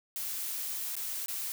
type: noise with dropouts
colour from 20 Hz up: blue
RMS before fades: -36 dBFS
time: 0.16-1.52 s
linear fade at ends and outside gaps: 0 ms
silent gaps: 0.954-0.966 / 1.26-1.283 s
effects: none